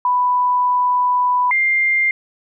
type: tone pair in turn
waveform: sine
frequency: 991 / 2100 Hz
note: B5 / C7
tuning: +6 / +6 cents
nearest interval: octave + minor second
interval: 1300 cents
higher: second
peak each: -13 dBFS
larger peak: neither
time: 0.05-1.51 / 1.51-2.11 s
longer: first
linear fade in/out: 2 ms
effects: none